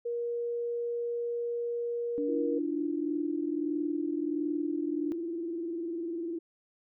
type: tone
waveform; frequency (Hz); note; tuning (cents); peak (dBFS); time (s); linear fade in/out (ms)
sine; 473.8; A#4; +28; -30; 0.05-2.59; 10
type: tone with pitch glide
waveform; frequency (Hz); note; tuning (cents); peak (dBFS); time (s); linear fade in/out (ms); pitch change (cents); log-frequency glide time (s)
sine; 291.7 to 295.4; D4 to D4; -12 to +10; -31; 2.18-5.12; 0; +22; 2.54-3.34
type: tone with vibrato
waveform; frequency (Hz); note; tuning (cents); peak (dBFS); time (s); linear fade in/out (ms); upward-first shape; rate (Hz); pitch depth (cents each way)
sine; 336.6; E4; +36; -32; 2.28-6.39; 10; square; 20; 63
effects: none